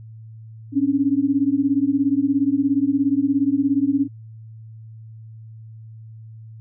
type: beating tone pair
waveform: sine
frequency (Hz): 270 / 287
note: C#4 / D4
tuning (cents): -45 / -40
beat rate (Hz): 17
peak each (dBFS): -19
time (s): 0.72-4.08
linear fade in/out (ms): 50
effects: added 111 Hz sine -37 dBFS peak until 6.6 s